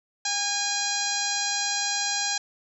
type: harmonic tone with a mistuned harmonic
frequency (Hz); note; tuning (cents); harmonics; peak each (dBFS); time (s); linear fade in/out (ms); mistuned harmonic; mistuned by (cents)
817; G#5; -29; 1 / 2 / 3 / 4 / 5 / 6 / 7 / 8 / 9; -33 / -33 / -36 / -37 / -31 / -34 / -32 / -33 / -34; 0.25-2.38; 5; 1; -18
effects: none